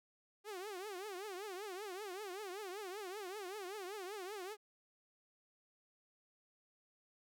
sawtooth tone with vibrato, 392 Hz, G4, in tune, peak -40 dBFS, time 0.44-4.57 s, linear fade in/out 50 ms, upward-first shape triangle, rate 5.2 Hz, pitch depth 210 cents each way, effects none

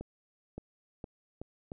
accelerating click train, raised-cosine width 2 ms, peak -27 dBFS, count 5, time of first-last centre 0.01-1.719 s, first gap 570 ms, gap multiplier 0.81, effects none

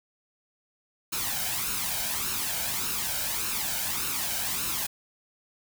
white noise with flanger, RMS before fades -30 dBFS, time 1.12-4.87 s, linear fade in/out 10 ms, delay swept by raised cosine 0.74 to 1.33 ms, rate 1.7 Hz, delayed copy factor +0.6, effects none

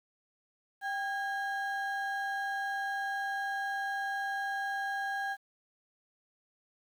triangle ring-modulated tone, 1212 Hz, D#6, 46 cents flat, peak -27 dBFS, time 0.81-5.37 s, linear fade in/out 50 ms, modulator 425 Hz, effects 10-bit

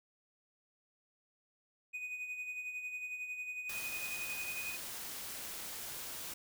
triangle tone with tremolo, 2489 Hz, D#7, in tune, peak -36 dBFS, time 1.93-4.77 s, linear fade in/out 20 ms, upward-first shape sine, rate 11 Hz, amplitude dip 50%
white noise, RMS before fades -44 dBFS, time 3.69-6.34 s, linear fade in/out 5 ms
effects none

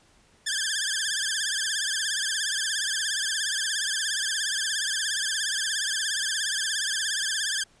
10% pulse tone with vibrato, 1661.2 Hz, G#6, in tune, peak -16 dBFS, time 0.46-7.64 s, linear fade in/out 10 ms, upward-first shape triangle, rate 17 Hz, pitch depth 150 cents each way, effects pink hiss -60 dBFS RMS until 7.8 s + resampled to 22050 Hz

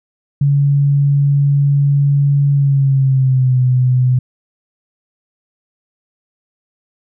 sine tone with pitch glide, 141.6 to 126.88 Hz, C#3 to B2, +37 to +47 cents, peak -9 dBFS, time 0.41-4.19 s, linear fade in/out 5 ms, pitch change -190 cents, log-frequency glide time 2.52-3.6 s, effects none

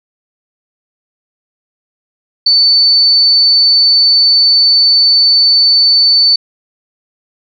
sine tone, 4510 Hz, C#8, 29 cents sharp, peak -5 dBFS, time 2.46-6.36 s, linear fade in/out 5 ms, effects none

